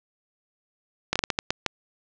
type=slowing click train; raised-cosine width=0.2 ms; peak=-5 dBFS; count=8; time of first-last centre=1.13-1.663 s; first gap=26 ms; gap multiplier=1.35; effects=low-pass 7000 Hz 12 dB/octave